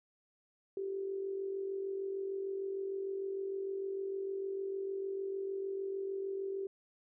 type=tone with amplitude modulation; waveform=sine; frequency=389.3 Hz; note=G4; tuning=12 cents flat; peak=-33 dBFS; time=0.77-6.67 s; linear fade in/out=2 ms; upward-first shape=sine; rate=46.6 Hz; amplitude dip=50%; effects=none